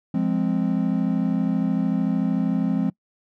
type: chord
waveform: triangle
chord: F minor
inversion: none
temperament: equal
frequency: 174.61 / 207.7 / 261.6 Hz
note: F3 / Ab3 / C4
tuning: 0 / 0 / 0 cents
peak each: -22 dBFS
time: 0.14-2.9 s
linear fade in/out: 5 ms
effects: noise-tail reverb RT60 0.1 s tail -24 dB re dry